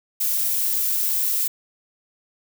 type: noise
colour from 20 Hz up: violet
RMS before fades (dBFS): -22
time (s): 0.2-1.48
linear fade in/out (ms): 10
effects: none